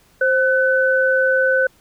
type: tone pair together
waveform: sine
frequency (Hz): 525 / 1505.7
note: C5 / F#6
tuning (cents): +6 / +30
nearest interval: octave + tritone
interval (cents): 1824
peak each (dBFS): -16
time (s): 0.21-1.67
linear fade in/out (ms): 5
effects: pink hiss -55 dBFS RMS until 1.8 s